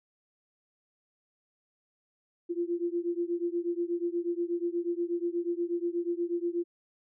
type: beating tone pair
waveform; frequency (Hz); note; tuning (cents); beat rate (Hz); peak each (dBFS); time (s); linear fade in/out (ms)
sine; 341.8 / 350.1; F4 / F4; -37 / +4; 8.3; -31 / -32; 2.49-6.64; 20
effects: none